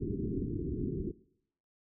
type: low-pass noise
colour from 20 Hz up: white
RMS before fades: -35 dBFS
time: 0-1.12 s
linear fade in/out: 20 ms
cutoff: 410 Hz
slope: 96 dB/octave
effects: noise-tail reverb RT60 0.7 s tail -20 dB re dry